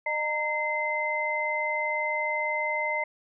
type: tone cluster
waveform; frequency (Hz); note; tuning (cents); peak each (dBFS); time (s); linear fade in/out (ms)
sine; 608 / 922 / 2067; D#5 / A#5 / C7; -40 / -19 / -22; -32 / -31 / -28; 0.06-3.04; 5
effects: none

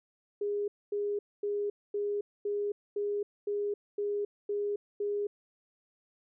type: tone bursts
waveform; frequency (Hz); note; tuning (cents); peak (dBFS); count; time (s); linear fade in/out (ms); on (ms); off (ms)
sine; 410; G#4; -22; -29; 10; 0.41-5.27; 5; 270; 240
effects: none

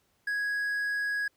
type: tone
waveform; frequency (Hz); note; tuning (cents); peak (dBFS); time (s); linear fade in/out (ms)
triangle; 1661.2; G#6; 0; -26; 0.27-1.28; 5
effects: pink hiss -71 dBFS RMS until 1.36 s + high-pass 60 Hz 12 dB/octave

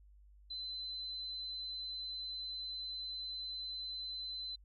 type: tone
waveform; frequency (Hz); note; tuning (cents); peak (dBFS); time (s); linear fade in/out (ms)
sine; 4045; B7; +41; -40; 0.5-4.56; 10
effects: added 50 Hz sine -58 dBFS peak until 4.64 s

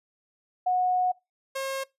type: tone pair in turn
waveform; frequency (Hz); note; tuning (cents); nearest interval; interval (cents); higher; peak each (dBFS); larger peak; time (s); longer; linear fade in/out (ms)
sine / sawtooth; 731 / 538.1; F#5 / C5; -21 / +48; perfect fourth; 531; first; -21 / -25; first; 0.66-1.12 / 1.55-1.84; first; 10
effects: noise-tail reverb RT60 0.2 s tail -22 dB re dry + resampled to 32000 Hz

